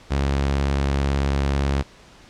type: tone with vibrato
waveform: sawtooth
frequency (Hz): 69.3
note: C#2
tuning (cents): 0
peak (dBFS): -15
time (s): 0.1-1.83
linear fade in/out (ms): 20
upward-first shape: sine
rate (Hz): 18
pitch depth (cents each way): 38
effects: pink hiss -48 dBFS RMS until 2.29 s + low-pass 6000 Hz 12 dB/octave